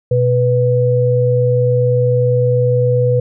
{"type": "tone pair together", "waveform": "sine", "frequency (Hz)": [123.47, 493.9], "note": ["B2", "B4"], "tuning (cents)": [0, 0], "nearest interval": "2 octaves", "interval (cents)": 2400, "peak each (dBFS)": -13, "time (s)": [0.11, 3.2], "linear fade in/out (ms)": 5, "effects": []}